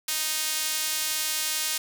sawtooth tone with high-pass filter, 311.1 Hz, D#4, in tune, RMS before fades -28 dBFS, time 0.08-1.78 s, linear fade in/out 5 ms, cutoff 3700 Hz, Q 0.53, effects none

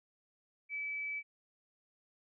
sine tone, 2300 Hz, D7, 37 cents flat, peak -36 dBFS, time 0.69-1.23 s, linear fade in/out 50 ms, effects none

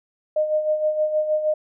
sine tone with tremolo, 614 Hz, D#5, 23 cents flat, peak -16 dBFS, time 0.36-1.54 s, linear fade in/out 5 ms, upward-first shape sine, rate 6.4 Hz, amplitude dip 60%, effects none

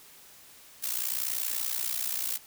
blue noise with amplitude modulation, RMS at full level -28 dBFS, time 0.82-2.38 s, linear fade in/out 20 ms, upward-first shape sine, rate 60.7 Hz, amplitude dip 80%, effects white hiss -53 dBFS RMS until 2.46 s

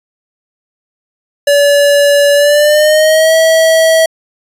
square tone with pitch glide, 573 to 646.9 Hz, D5 to E5, -43 to -33 cents, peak -6 dBFS, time 1.47-4.06 s, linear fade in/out 5 ms, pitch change +210 cents, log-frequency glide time 2.34-3.35 s, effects resampled to 32000 Hz

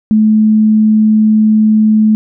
sine tone, 216 Hz, A3, 32 cents flat, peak -5 dBFS, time 0.11-2.15 s, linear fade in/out 0 ms, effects none

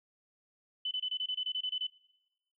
sine tone bursts, 3011 Hz, F#7, 30 cents sharp, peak -31 dBFS, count 12, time 0.85-1.869 s, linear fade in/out 5 ms, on 62 ms, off 25 ms, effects noise-tail reverb RT60 1.0 s tail -23 dB re dry

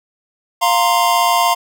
square chord, F suspended fourth, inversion none, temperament just, 698.5 / 931.3 / 1047.7 Hz, F5 / Bb5 / C6, 0 / -2 / +2 cents, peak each -17 dBFS, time 0.61-1.55 s, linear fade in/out 20 ms, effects none

